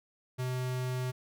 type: tone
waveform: square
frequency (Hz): 127.2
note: C3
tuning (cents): -48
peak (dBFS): -32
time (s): 0.38-1.12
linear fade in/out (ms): 20
effects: none